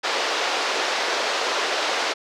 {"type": "band-pass noise", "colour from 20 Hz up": "pink", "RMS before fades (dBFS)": -24, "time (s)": [0.03, 2.14], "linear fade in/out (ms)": 20, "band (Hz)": [430, 5600], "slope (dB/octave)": 24, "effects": []}